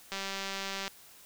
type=click train; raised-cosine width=0.2 ms; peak=-19 dBFS; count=149; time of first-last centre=0.12-0.879 s; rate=195 Hz; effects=white hiss -55 dBFS RMS until 1.25 s